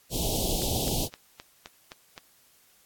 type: band-stop noise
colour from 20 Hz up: pink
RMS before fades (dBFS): -28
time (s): 0.1-1.09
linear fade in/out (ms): 50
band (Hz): 810 to 3000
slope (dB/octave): 48
type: click train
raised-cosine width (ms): 0.2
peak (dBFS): -24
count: 7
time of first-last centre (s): 0.62-2.178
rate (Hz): 3.85
effects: white hiss -61 dBFS RMS until 2.85 s + AAC 64 kbps